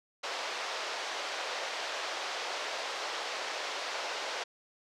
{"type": "band-pass noise", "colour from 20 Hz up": "pink", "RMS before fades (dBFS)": -37, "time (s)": [0.23, 4.44], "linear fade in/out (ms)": 10, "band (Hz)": [500, 5700], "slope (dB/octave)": 24, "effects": []}